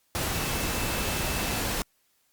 sine tone in noise, 2636 Hz, E7, 1 cent flat, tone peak -40 dBFS, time 0.35-1.59 s, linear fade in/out 0 ms, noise pink, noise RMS -29 dBFS, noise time 0.15-1.82 s, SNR -14 dB, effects white hiss -69 dBFS RMS until 2.32 s + Opus 48 kbps

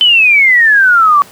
sine exponential sweep, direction down, 3075 to 1126 Hz, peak -4 dBFS, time 0.01-1.22 s, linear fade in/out 0 ms, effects pink hiss -37 dBFS RMS until 1.31 s + high-pass 150 Hz 12 dB/octave

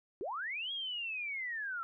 sine linear two-way sweep, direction up then down, 324.2 to 3322 to 1316 Hz, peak -36 dBFS, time 0.21-1.83 s, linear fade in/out 0 ms, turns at 0.72 s, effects none

